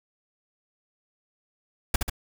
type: noise with echo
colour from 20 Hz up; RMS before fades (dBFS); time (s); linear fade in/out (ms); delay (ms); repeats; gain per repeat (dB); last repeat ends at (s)
pink; -20; 1.94-1.96; 5; 69; 2; -4; 2.098
effects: none